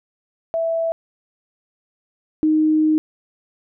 sine tone pair in turn, 659.3 / 310.4 Hz, E5 / D#4, 0 / -4 cents, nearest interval octave + minor second, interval 1304 cents, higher first, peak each -18 / -13 dBFS, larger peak second, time 0.54-0.92 / 2.43-2.98 s, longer second, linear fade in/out 0 ms, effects none

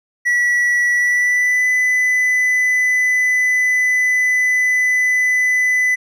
triangle tone with pitch glide, 1942 to 2002 Hz, B6 to B6, -30 to +23 cents, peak -11 dBFS, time 0.25-5.96 s, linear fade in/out 20 ms, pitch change +53 cents, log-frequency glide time 0.93-1.67 s, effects none

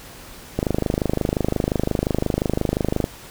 click train, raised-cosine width 2 ms, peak -6 dBFS, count 64, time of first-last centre 0.59-3.041 s, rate 25.7 Hz, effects pink hiss -41 dBFS RMS until 3.3 s

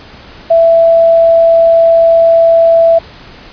sine tone, 664 Hz, E5, 12 cents sharp, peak -3 dBFS, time 0.5-2.99 s, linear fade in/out 10 ms, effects pink hiss -34 dBFS RMS until 3.52 s + resampled to 11025 Hz

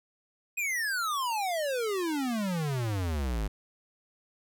square exponential sweep, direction down, 2527 to 48.99 Hz, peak -29 dBFS, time 0.57-3.48 s, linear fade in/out 10 ms, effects none

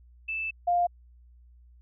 sine tone pair in turn, 2637 / 702.1 Hz, E7 / F5, 0 / +9 cents, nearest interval octave + major seventh, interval 2291 cents, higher first, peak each -29 / -21 dBFS, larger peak second, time 0.28-0.51 / 0.67-0.87 s, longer first, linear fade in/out 10 ms, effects added 60 Hz sine -52 dBFS peak until 1.81 s

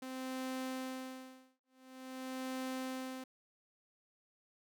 sawtooth tone with tremolo, 259.7 Hz, C4, 13 cents flat, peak -34 dBFS, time 0.02-3.24 s, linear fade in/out 5 ms, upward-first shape sine, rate 0.47 Hz, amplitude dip 100%, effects none

